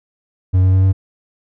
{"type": "tone with pitch steps", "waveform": "triangle", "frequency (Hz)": [92.5, 93.47, 94.44, 95.43], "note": ["F#2", "F#2", "F#2", "G2"], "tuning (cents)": [0, 18, 36, -46], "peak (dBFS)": -7, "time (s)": [0.53, 0.93], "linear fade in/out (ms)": 20, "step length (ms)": 100, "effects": []}